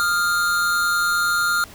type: tone pair together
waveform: square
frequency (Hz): 1230.7 / 1400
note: D#6 / F6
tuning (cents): -19 / +4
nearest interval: major second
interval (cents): 223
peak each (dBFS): -26 / -19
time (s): 0-1.64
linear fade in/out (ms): 0
effects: pink hiss -43 dBFS RMS until 1.74 s